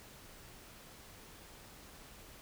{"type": "silence", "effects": ["pink hiss -55 dBFS RMS until 2.41 s"]}